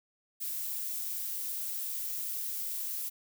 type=noise; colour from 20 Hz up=violet; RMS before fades=-36 dBFS; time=0.4-3.1 s; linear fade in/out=20 ms; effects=none